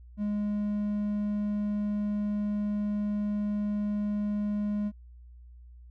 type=tone with hard clipping; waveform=triangle; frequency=207.3 Hz; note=G#3; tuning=3 cents flat; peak=-28 dBFS; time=0.17-4.92 s; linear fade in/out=50 ms; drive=6 dB; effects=added 60 Hz sine -47 dBFS peak until 5.9 s